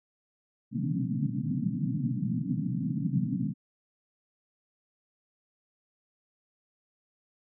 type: band-pass noise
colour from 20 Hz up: pink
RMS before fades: -30 dBFS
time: 0.71-3.54 s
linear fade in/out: 50 ms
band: 120 to 280 Hz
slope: 96 dB/octave
effects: none